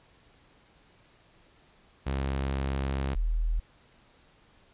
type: tone pair in turn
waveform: sawtooth / sine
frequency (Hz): 67.6 / 40.2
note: C#2 / E1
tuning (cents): -43 / -43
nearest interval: major sixth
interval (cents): 900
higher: first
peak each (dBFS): -24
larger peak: neither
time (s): 2.06-3.15 / 3.15-3.6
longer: first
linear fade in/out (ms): 10
effects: pink hiss -61 dBFS RMS until 4.73 s + resampled to 8000 Hz